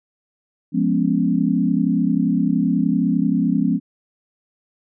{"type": "chord", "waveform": "sine", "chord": "C# dominant seventh", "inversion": "first", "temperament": "equal", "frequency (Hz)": [174.61, 207.7, 246.9, 277.2], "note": ["E#3", "G#3", "B3", "C#4"], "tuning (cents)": [0, 0, 0, 0], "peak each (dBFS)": -21, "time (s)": [0.72, 3.8], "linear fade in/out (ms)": 50, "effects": []}